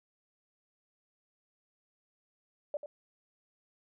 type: tone with echo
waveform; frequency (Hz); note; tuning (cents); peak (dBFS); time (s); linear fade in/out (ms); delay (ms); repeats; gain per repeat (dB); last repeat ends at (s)
sine; 587.3; D5; 0; -31; 2.74-2.77; 2; 90; 1; -9; 2.86
effects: none